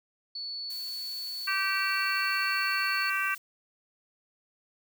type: tone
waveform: sine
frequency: 4440 Hz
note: C#8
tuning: 2 cents sharp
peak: -34 dBFS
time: 0.35-3.1 s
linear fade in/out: 5 ms
type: noise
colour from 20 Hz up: blue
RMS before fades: -46 dBFS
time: 0.7-3.38 s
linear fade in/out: 2 ms
type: harmonic tone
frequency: 387.9 Hz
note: G4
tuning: 18 cents flat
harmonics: 3 / 4 / 5 / 6 / 7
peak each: -33 / -30 / -36 / -35 / -33 dBFS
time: 1.47-3.35 s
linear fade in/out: 10 ms
effects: none